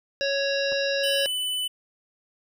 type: harmonic tone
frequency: 554.4 Hz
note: C#5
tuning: in tune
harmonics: 1 / 3 / 5 / 7 / 9 / 10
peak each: -25 / -30 / -32 / -33 / -35 / -35 dBFS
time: 0.21-1.26 s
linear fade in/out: 0 ms
type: clicks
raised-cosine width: 1 ms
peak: -28 dBFS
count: 2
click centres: 0.719 / 0.727 s
type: tone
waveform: square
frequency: 2997 Hz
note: F#7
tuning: 22 cents sharp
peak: -26 dBFS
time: 1.03-1.68 s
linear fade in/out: 10 ms
effects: none